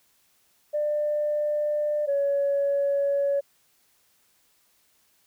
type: tone pair in turn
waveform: sine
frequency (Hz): 596 / 562.2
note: D5 / C#5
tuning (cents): +25 / +24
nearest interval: minor second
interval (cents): 101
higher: first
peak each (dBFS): -22 / -20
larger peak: second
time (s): 0.73-2.07 / 2.07-3.41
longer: neither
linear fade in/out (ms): 20
effects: tanh soft clip ceiling -17 dBFS + white hiss -65 dBFS RMS until 5.26 s